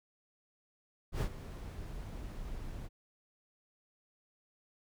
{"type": "noise with ADSR envelope", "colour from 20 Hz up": "brown", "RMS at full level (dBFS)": -29, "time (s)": [1.12, 2.89], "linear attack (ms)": 93, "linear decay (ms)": 73, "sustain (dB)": -14, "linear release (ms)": 37, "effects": []}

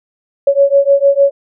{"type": "beating tone pair", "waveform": "sine", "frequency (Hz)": [555, 561.6], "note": ["C#5", "C#5"], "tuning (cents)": [2, 22], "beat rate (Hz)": 6.6, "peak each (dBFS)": -10, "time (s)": [0.47, 1.31], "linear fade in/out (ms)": 5, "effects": []}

